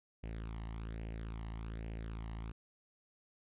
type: tone with flanger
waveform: sawtooth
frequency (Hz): 55.4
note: A1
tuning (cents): +13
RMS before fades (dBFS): -43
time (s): 0.23-2.52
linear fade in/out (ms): 10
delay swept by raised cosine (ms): 0.4 to 1.03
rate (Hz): 1.2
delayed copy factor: +0.6
effects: resampled to 8000 Hz